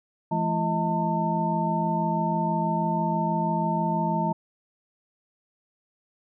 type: tone cluster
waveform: sine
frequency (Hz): 167.8 / 214 / 336.1 / 636 / 899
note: E3 / A3 / E4 / D#5 / A5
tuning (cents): +31 / -48 / +34 / +38 / +37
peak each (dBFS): -27 / -30 / -34 / -32 / -26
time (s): 0.31-4.33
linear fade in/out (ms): 10
effects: none